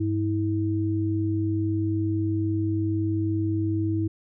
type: tone pair together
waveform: sine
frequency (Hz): 100.7 / 323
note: G2 / E4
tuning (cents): +47 / -35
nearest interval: octave + minor sixth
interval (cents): 2018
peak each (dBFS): -25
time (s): 0-4.08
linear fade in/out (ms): 10
effects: none